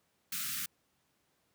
white band-stop noise, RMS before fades -37 dBFS, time 0.32-0.66 s, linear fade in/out 5 ms, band 270 to 1200 Hz, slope 96 dB/octave, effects pink hiss -75 dBFS RMS until 1.54 s + high-pass 100 Hz 12 dB/octave

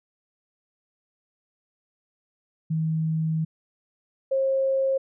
sine tone pair in turn, 159.4 / 536.2 Hz, D#3 / C5, +42 / +42 cents, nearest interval octave + major sixth, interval 2100 cents, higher second, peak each -22 / -20 dBFS, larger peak second, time 2.7-3.45 / 4.31-4.98 s, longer first, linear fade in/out 10 ms, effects none

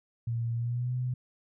sine tone with pitch glide, 116.54 to 125.63 Hz, A#2 to B2, 0 to +30 cents, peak -28 dBFS, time 0.27-1.14 s, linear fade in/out 5 ms, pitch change +130 cents, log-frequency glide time 0.55-0.94 s, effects none

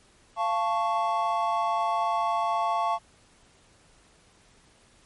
triangle chord, F augmented, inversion none, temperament equal with one note detuned, 690 / 880 / 1108.7 Hz, F5 / A5 / C#6, -21 / 0 / 0 cents, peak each -26 dBFS, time 0.36-2.99 s, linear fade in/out 50 ms, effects pink hiss -59 dBFS RMS until 5.05 s + MP3 48 kbps

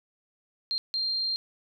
sine tone bursts at uneven times, 4186 Hz, C8, in tune, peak -26 dBFS, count 2, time 0.71-0.78 / 0.94-1.36 s, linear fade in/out 0 ms, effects none

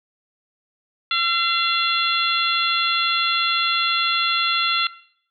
harmonic tone with a mistuned harmonic, 686 Hz, F5, 31 cents flat, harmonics 2 / 3 / 4 / 5 / 6, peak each -23 / -27 / -24 / -24 / -27 dBFS, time 1.11-4.87 s, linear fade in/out 2 ms, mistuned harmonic 2, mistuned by -20 cents, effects noise-tail reverb RT60 0.6 s tail -17 dB re dry

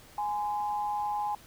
sine tone pair together, 832.4 / 1028 Hz, G#5 / C6, +4 / -31 cents, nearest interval major third, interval 365 cents, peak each -29 / -37 dBFS, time 0.18-1.35 s, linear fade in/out 2 ms, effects pink hiss -54 dBFS RMS until 1.46 s

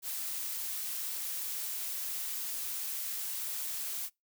blue noise, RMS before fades -37 dBFS, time 0.02-4.1 s, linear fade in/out 50 ms, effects noise-tail reverb RT60 0.2 s tail -25 dB re dry

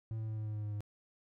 triangle tone with pitch steps, 111.2 / 110.11 / 109.04 / 107.97 / 106.92 / 105.87 / 104.84 / 103.81 Hz, A2 / A2 / A2 / A2 / A2 / G#2 / G#2 / G#2, +19 / +2 / -15 / -32 / -49 / +34 / +17 / 0 cents, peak -34 dBFS, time 0.11-0.806 s, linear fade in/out 0 ms, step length 87 ms, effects none

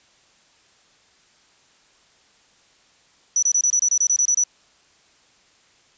sine tone bursts, 5920 Hz, F#8, in tune, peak -15 dBFS, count 12, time 3.36-4.438 s, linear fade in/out 2 ms, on 66 ms, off 26 ms, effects white hiss -57 dBFS RMS until 5.97 s + resampled to 16000 Hz

